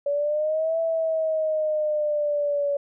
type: exponential two-way sweep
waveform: sine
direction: up then down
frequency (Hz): 567 to 659.3 to 567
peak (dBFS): -21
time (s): 0.06-2.77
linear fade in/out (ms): 5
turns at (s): 0.79
effects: none